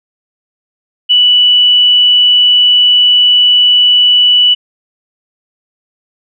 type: tone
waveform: sine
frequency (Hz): 2960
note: F#7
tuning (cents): 0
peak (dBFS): -4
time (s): 1.09-4.55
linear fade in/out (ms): 20
effects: none